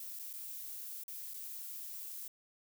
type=noise with dropouts; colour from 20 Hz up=violet; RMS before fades=-45 dBFS; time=0-2.28 s; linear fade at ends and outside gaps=2 ms; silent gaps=0.19-0.194 / 0.33-0.336 / 1.037-1.08 / 1.336-1.341 s; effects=none